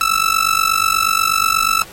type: tone with amplitude modulation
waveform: sawtooth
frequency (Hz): 1318.5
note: E6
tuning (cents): 0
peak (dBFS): -6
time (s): 0.01-1.82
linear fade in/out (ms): 0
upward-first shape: sine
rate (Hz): 48.3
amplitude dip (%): 90
effects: pink hiss -39 dBFS RMS until 1.92 s + AAC 48 kbps